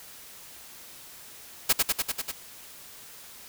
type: noise with echo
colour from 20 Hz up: white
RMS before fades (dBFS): -20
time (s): 1.69-1.73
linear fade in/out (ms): 10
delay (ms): 98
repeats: 6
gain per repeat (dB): -2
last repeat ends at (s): 2.318
effects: white hiss -47 dBFS RMS until 3.48 s